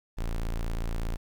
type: tone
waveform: 45% pulse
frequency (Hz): 28.33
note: A#0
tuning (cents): -49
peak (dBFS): -28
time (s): 0.17-1.17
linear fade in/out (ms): 20
effects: 10-bit